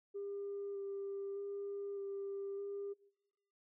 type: tone with vibrato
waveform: sine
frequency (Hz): 398.6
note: G4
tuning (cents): +29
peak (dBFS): -39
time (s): 0.14-2.94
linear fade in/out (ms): 20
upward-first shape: square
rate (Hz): 0.82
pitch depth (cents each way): 11
effects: noise-tail reverb RT60 1.0 s tail -24 dB re dry + tanh soft clip ceiling -36 dBFS